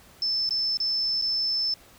sine tone with dropouts, 5274 Hz, E8, in tune, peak -23 dBFS, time 0.22-1.74 s, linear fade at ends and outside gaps 2 ms, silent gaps 0.492-0.507 / 0.772-0.801 / 1.215-1.221 s, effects pink hiss -53 dBFS RMS until 1.98 s

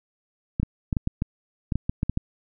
clicks, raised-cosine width 5 ms, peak -11 dBFS, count 12, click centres 0.599 / 0.631 / 0.928 / 0.968 / 1.074 / 1.221 / 1.722 / 1.756 / 1.895 / 2.031 / 2.096 / 2.174 s, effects none

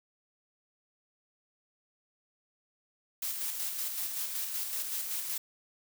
blue noise with tremolo, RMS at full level -34 dBFS, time 3.22-5.38 s, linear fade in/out 5 ms, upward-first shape square, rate 5.3 Hz, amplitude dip 35%, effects none

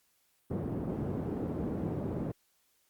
pink band-pass noise, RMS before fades -35 dBFS, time 0.5-2.32 s, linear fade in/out 10 ms, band 120 to 390 Hz, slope 12 dB/octave, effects white hiss -72 dBFS RMS until 2.89 s + Opus 48 kbps

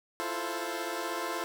15% pulse chord, F major seventh, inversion third, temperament equal with one note detuned, 332.9 / 349.2 / 440 / 523.3 Hz, E4 / F4 / A4 / C5, +17 / 0 / 0 / 0 cents, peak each -32 dBFS, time 0.2-1.44 s, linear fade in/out 0 ms, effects none

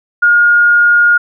sine tone, 1426 Hz, F6, 36 cents sharp, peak -5 dBFS, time 0.22-1.18 s, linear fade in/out 10 ms, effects none

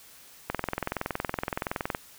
click train, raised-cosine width 0.5 ms, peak -13 dBFS, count 32, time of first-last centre 0.5-1.949 s, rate 21.4 Hz, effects white hiss -52 dBFS RMS until 2.18 s

